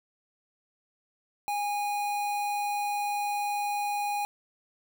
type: tone with notch filter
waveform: square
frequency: 821 Hz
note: G#5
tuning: 20 cents flat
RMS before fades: -30 dBFS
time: 1.48-4.25 s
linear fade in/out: 0 ms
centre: 5100 Hz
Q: 2
effects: 10-bit